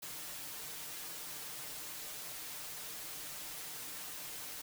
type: noise with comb filter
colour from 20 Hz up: white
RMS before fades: -45 dBFS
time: 0.02-4.62 s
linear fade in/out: 10 ms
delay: 6.6 ms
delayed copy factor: +0.75
effects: none